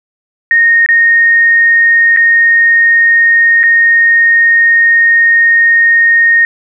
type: tone with dropouts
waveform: sine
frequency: 1852 Hz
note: A#6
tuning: 12 cents flat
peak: -4 dBFS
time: 0.51-6.45 s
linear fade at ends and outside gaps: 1 ms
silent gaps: 0.862-0.888 / 2.164-2.171 / 3.632-3.637 s
effects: none